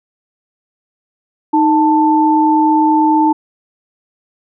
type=tone pair together; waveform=sine; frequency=311.1 / 884.5 Hz; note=D#4 / A5; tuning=0 / +9 cents; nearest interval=octave + tritone; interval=1809 cents; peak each=-11 dBFS; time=1.53-3.33 s; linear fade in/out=10 ms; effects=none